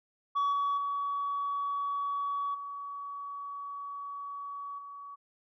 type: tone with level steps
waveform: sine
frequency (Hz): 1132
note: C#6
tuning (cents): +36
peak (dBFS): -23 / -25 / -29 / -37 / -42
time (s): 0.35-5.16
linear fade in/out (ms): 20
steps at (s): 0.52 / 0.77 / 2.54 / 4.78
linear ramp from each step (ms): 10
effects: tanh soft clip ceiling -25 dBFS